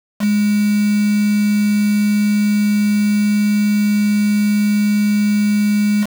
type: tone with quantisation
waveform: sine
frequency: 207.7 Hz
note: G#3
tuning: in tune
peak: -12 dBFS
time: 0.19-6.07 s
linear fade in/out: 50 ms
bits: 4
effects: none